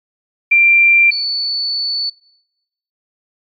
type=tone pair in turn; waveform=sine; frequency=2367 / 4468 Hz; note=D7 / C#8; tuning=+13 / +13 cents; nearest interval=major seventh; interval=1100 cents; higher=second; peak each=-6 / -16 dBFS; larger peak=first; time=0.51-1.11 / 1.11-2.1 s; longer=second; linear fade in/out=10 ms; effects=noise-tail reverb RT60 1.0 s tail -26 dB re dry + MP3 32 kbps